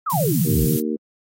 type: exponential sweep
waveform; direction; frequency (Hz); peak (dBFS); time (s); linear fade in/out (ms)
sine; down; 1367 to 49; -20; 0.06-0.66; 10
type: noise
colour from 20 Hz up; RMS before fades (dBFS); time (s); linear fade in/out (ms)
violet; -26; 0.1-0.8; 0
type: tone with vibrato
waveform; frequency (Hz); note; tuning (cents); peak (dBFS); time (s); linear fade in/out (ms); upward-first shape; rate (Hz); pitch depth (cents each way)
sine; 150.6; D3; +44; -19; 0.13-0.77; 10; sine; 14; 220
type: harmonic tone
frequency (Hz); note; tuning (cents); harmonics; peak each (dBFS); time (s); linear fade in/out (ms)
77; D#2; -17; 3 / 4 / 5 / 6; -24 / -26 / -28 / -30; 0.45-0.97; 20
effects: AAC 48 kbps